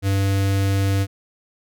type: tone with notch filter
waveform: square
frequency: 98 Hz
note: G2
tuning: in tune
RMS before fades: -19 dBFS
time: 0.02-1.07 s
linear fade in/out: 50 ms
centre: 960 Hz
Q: 1.9
effects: none